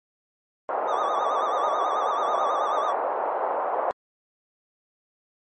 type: band-pass noise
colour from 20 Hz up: pink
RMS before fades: -26 dBFS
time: 0.69-3.91 s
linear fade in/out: 0 ms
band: 560 to 1000 Hz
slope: 24 dB/octave
type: tone with vibrato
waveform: triangle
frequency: 1185 Hz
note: D6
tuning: 15 cents sharp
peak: -24 dBFS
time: 0.87-2.93 s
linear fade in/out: 20 ms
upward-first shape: sine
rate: 9.2 Hz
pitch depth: 96 cents each way
effects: MP3 32 kbps